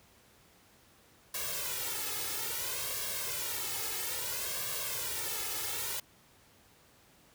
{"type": "noise with flanger", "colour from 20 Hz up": "white", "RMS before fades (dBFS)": -36, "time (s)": [1.34, 6], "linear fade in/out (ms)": 5, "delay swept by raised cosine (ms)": [1.8, 2.34], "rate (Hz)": 0.6, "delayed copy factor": 1, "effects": ["pink hiss -62 dBFS RMS until 7.34 s", "high-pass 60 Hz 12 dB/octave"]}